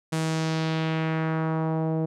sawtooth tone with low-pass filter sweep, 160 Hz, D#3, 49 cents sharp, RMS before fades -26 dBFS, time 0.12-2.06 s, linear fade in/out 10 ms, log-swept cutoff 9700 to 540 Hz, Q 1.4, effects none

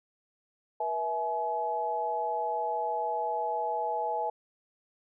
sine tone cluster, 481.3 / 654 / 848 Hz, B4 / E5 / G#5, -45 / -14 / +36 cents, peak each -36 / -34 / -30 dBFS, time 0.8-4.3 s, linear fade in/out 5 ms, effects none

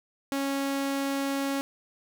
sawtooth tone, 275.7 Hz, C#4, 9 cents flat, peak -23 dBFS, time 0.32-1.61 s, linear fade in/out 0 ms, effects none

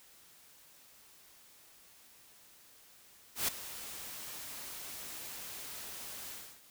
white noise with ADSR envelope, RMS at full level -30 dBFS, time 3.35-6.61 s, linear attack 130 ms, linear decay 10 ms, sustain -15 dB, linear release 300 ms, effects white hiss -60 dBFS RMS until 6.7 s

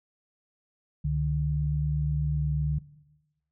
sine tone pair together, 69.3 / 148.63 Hz, C#2 / D3, 0 / +21 cents, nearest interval octave + minor second, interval 1321 cents, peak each -30 / -26 dBFS, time 1.04-2.79 s, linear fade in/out 10 ms, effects noise-tail reverb RT60 1.0 s tail -17 dB re dry

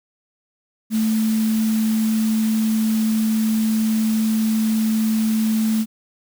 sine tone in noise, 220 Hz, A3, in tune, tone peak -16 dBFS, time 0.9-5.86 s, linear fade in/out 50 ms, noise white, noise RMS -33 dBFS, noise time 0.9-5.86 s, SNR +14 dB, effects none

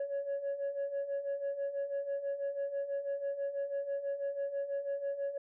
sine beating tone pair, 555 / 561.1 Hz, C#5 / C#5, +2 / +21 cents, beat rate 6.1 Hz, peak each -38 / -33 dBFS, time 0-5.38 s, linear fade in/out 5 ms, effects tanh soft clip ceiling -30 dBFS

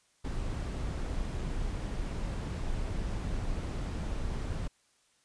brown noise, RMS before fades -34 dBFS, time 0.24-4.68 s, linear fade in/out 10 ms, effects white hiss -69 dBFS RMS until 5.24 s + resampled to 22050 Hz

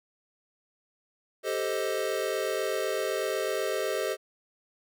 square chord, A half-diminished seventh, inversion third, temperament equal with one note detuned, 392 / 440 / 523.3 / 624.4 Hz, G4 / A4 / C5 / Eb5, 0 / 0 / 0 / +6 cents, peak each -34 dBFS, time 1.43-4.17 s, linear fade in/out 50 ms, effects none

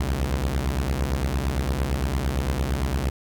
sawtooth beating tone pair, 63 / 71.8 Hz, B1 / D2, +35 / -39 cents, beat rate 8.8 Hz, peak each -21 / -22 dBFS, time 0-3.1 s, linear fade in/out 5 ms, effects none

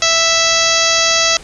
harmonic tone, 659.3 Hz, E5, in tune, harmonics 1 / 2 / 3 / 4 / 5 / 6 / 7 / 8 / 9 / 10, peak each -20 / -20 / -20 / -20 / -20 / -20 / -20 / -20 / -20 / -20 dBFS, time 0.02-1.37 s, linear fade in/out 2 ms, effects pink hiss -37 dBFS RMS until 1.43 s + resampled to 22050 Hz

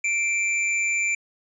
square tone with amplitude modulation, 2349 Hz, D7, in tune, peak -20 dBFS, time 0.04-1.15 s, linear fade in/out 5 ms, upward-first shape sine, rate 203 Hz, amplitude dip 40%, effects resampled to 22050 Hz

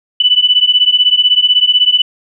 sine beating tone pair, 2973 / 2989 Hz, F#7 / F#7, +8 / +17 cents, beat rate 16 Hz, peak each -10 dBFS, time 0.2-2.02 s, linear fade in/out 5 ms, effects none

